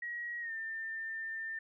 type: tone with pitch glide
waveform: sine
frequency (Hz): 1903 to 1796.2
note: A#6 to A6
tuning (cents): +35 to +35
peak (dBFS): -37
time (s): 0.02-1.59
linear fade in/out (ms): 5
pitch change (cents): -100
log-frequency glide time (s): 0.4-0.53
effects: none